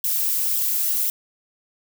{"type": "noise with flanger", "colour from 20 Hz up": "violet", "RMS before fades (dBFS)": -22, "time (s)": [0.04, 1.1], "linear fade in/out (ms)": 2, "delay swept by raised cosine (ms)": [0.44, 4.14], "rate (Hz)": 1.9, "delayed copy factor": -0.5, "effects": []}